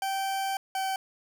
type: tone pair in turn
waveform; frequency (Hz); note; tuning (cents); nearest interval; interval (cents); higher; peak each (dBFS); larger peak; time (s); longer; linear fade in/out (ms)
40% pulse; 777 / 768.5; G5 / G5; -16 / -35; unison; 19; first; -27; neither; 0.02-0.57 / 0.75-0.96; first; 2
effects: none